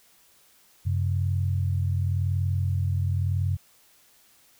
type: tone pair together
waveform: sine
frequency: 93.4 / 134.3 Hz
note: F#2 / C3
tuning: +17 / +46 cents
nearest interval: tritone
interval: 629 cents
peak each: -23 / -29 dBFS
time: 0.85-3.57 s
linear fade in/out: 20 ms
effects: white hiss -59 dBFS RMS until 4.59 s